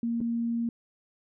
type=tone with dropouts; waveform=sine; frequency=233.1 Hz; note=A#3; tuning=in tune; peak=-26 dBFS; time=0.03-0.69 s; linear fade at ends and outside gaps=2 ms; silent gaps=0.205-0.212 s; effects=none